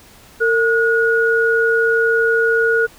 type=tone pair together; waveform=sine; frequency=455.4 / 1448.4 Hz; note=A#4 / F#6; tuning=-40 / -37 cents; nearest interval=octave + minor sixth; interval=2003 cents; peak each=-15 dBFS; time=0.4-2.87 s; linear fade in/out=20 ms; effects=pink hiss -45 dBFS RMS until 2.98 s